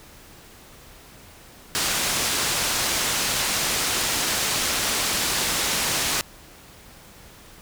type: low-pass noise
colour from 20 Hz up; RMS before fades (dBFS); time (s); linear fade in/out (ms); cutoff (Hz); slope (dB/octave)
white; -24; 1.75-6.21; 0; 7900; 12
effects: pink hiss -47 dBFS RMS until 7.61 s